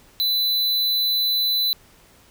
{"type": "tone", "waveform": "square", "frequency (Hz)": 4000, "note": "B7", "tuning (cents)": 21, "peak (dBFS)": -19, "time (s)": [0.2, 1.73], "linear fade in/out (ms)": 0, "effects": ["pink hiss -53 dBFS RMS until 2.3 s"]}